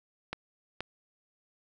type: clicks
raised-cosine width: 0.3 ms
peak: -18 dBFS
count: 2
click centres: 0.33 / 0.806 s
effects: none